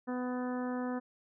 harmonic tone, 249.9 Hz, B3, 21 cents sharp, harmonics 1 / 2 / 3 / 4 / 5 / 6 / 7, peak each -34 / -40 / -44 / -46 / -48 / -50 / -51 dBFS, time 0.07-1 s, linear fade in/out 20 ms, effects none

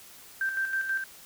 sine tone with tremolo, 1568 Hz, G6, in tune, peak -25 dBFS, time 0.41-1.04 s, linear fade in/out 2 ms, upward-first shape square, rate 6.2 Hz, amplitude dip 50%, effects white hiss -50 dBFS RMS until 1.25 s

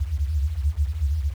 sine tone cluster, 67.2 / 71.9 / 74.6 / 80.6 Hz, C2 / D2 / D2 / E2, +47 / -36 / +28 / -38 cents, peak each -26 / -26 / -30 / -26 dBFS, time 0-1.34 s, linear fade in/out 20 ms, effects 8-bit

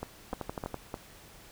two click trains, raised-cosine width 1 ms, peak -20 / -21 dBFS, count 6 / 4, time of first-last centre 0.33-0.743 / 0.03-0.942 s, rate 12.1 / 3.29 Hz, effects pink hiss -53 dBFS RMS until 1.51 s

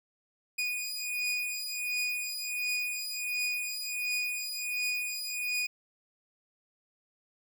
sawtooth beating tone pair, 2466 / 2467.4 Hz, D#7 / D#7, -16 / -15 cents, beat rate 1.4 Hz, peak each -31 dBFS, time 0.58-5.67 s, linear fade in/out 10 ms, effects none

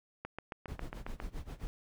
click train, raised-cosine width 0.5 ms, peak -25 dBFS, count 8, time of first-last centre 0.25-1.201 s, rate 7.36 Hz
brown noise with tremolo, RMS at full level -39 dBFS, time 0.68-1.67 s, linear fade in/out 0 ms, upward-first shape sine, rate 7.5 Hz, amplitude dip 90%
effects none

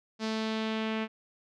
sawtooth tone with low-pass filter sweep, 220 Hz, A3, in tune, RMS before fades -32 dBFS, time 0.19-1.08 s, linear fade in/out 50 ms, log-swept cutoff 5000 to 2600 Hz, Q 2, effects none

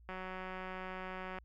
click train, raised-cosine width 0.5 ms, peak -29 dBFS, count 242, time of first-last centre 0.09-1.386 s, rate 186 Hz, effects added 58 Hz sine -57 dBFS peak until 1.44 s

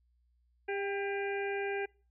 harmonic tone with a mistuned harmonic, 400 Hz, G4, 35 cents sharp, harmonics 1 / 2 / 4 / 5 / 6 / 7, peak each -34 / -40 / -41 / -46 / -42 / -53 dBFS, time 0.68-1.86 s, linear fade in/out 10 ms, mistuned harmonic 2, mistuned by -22 cents, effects noise-tail reverb RT60 0.4 s tail -26 dB re dry + added 60 Hz sine -68 dBFS peak until 2.1 s

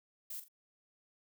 violet noise with echo, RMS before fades -43 dBFS, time 0.3-0.4 s, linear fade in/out 5 ms, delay 42 ms, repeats 2, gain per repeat -10 dB, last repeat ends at 0.484 s, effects none

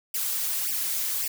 blue noise with flanger, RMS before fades -28 dBFS, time 0.14-1.28 s, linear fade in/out 5 ms, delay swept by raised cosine 0.37 to 5.17 ms, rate 1.8 Hz, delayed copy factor +0.9, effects none

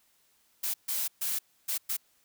blue noise bursts at uneven times, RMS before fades -31 dBFS, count 5, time 0.63-0.74 / 0.88-1.08 / 1.21-1.39 / 1.68-1.78 / 1.89-1.97 s, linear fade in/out 10 ms, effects white hiss -68 dBFS RMS until 2.24 s

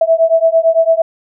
sine beating tone pair, 651 / 659.9 Hz, E5 / E5, -22 / +2 cents, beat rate 8.9 Hz, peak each -11 dBFS, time 0.01-1.02 s, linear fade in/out 5 ms, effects none

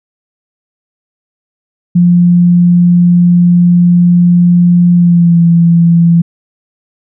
sine tone with pitch glide, 175.2 to 169.13 Hz, F3 to E3, +6 to +45 cents, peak -3 dBFS, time 1.95-6.22 s, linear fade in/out 10 ms, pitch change -61 cents, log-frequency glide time 4.94-5.4 s, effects none

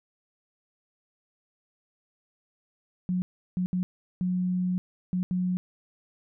sine tone bursts at uneven times, 181.7 Hz, F#3, 31 cents flat, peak -24 dBFS, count 6, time 3.09-3.22 / 3.57-3.66 / 3.73-3.83 / 4.21-4.78 / 5.13-5.23 / 5.31-5.57 s, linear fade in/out 0 ms, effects none

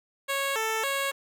10% pulse tone with vibrato, 493.9 Hz, B4, in tune, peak -18 dBFS, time 0.28-1.12 s, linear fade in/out 20 ms, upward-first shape square, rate 1.8 Hz, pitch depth 190 cents each way, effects none

